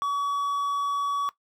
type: tone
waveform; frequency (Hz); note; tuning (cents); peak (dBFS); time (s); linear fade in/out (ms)
triangle; 1134; C#6; +39; -22; 0.02-1.29; 0
effects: noise-tail reverb RT60 0.1 s tail -17 dB re dry